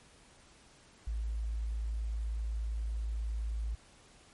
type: tone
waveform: sine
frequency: 55 Hz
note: A1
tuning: in tune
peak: -32 dBFS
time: 1.07-3.75 s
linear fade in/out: 5 ms
effects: pink hiss -60 dBFS RMS until 4.33 s + MP3 48 kbps